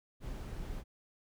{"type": "noise", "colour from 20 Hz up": "brown", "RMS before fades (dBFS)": -41, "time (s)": [0.2, 0.84], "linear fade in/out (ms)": 50, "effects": []}